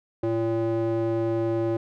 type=tone with band-pass filter; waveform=square; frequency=113.8 Hz; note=A#2; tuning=41 cents flat; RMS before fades=-25 dBFS; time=0.23-1.77 s; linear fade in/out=5 ms; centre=420 Hz; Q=2.7; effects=none